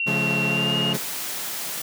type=tone with pitch glide; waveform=sine; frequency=2738 to 2846 Hz; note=F7 to F7; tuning=-35 to +32 cents; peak=-22 dBFS; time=0-0.93 s; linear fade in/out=2 ms; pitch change=+67 cents; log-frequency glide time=0.48-0.76 s
type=chord; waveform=sawtooth; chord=Db augmented; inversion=none; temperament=equal with one note detuned; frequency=138.59 / 174.61 / 214.9 Hz; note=Db3 / F3 / A3; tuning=0 / 0 / -41 cents; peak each=-24 dBFS; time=0.06-0.98 s; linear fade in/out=20 ms
type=high-pass noise; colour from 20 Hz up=white; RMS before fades=-30 dBFS; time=0.94-1.82 s; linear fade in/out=5 ms; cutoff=130 Hz; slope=24 dB/octave
effects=none